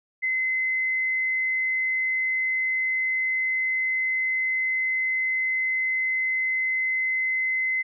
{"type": "tone", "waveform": "sine", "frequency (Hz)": 2050, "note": "C7", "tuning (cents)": -36, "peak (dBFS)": -22, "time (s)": [0.22, 7.83], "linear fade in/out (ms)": 20, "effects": []}